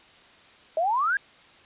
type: exponential sweep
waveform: sine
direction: up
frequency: 616 to 1674 Hz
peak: -21 dBFS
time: 0.77-1.17 s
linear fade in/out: 2 ms
effects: white hiss -53 dBFS RMS until 1.65 s + resampled to 8000 Hz